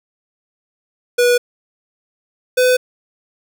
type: tone pair in turn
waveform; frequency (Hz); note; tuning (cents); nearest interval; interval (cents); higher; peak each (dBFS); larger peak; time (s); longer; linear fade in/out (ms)
square; 487 / 503.6; B4 / B4; -24 / +34; minor second; 58; second; -11; neither; 1.18-1.38 / 2.57-2.77; neither; 10
effects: none